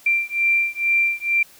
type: beating tone pair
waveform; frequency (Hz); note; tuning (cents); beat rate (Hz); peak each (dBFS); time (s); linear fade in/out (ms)
sine; 2361 / 2363.2; D7 / D7; +9 / +10; 2.2; -20; 0.06-1.43; 5
effects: white hiss -49 dBFS RMS until 1.59 s